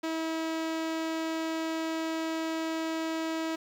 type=tone; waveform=sawtooth; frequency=322.9 Hz; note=E4; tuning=36 cents flat; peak=-26 dBFS; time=0.03-3.56 s; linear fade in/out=10 ms; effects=low-pass 6000 Hz 12 dB/octave + 9-bit